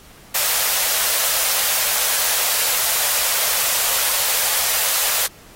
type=high-pass noise; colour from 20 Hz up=white; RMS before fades=-19 dBFS; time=0.34-5.27 s; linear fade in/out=10 ms; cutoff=470 Hz; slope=48 dB/octave; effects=pink hiss -46 dBFS RMS until 5.55 s + AAC 48 kbps